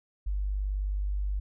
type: tone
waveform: sine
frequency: 49.45 Hz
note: G1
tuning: 16 cents sharp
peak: -27 dBFS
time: 0.26-1.4 s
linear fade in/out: 10 ms
effects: none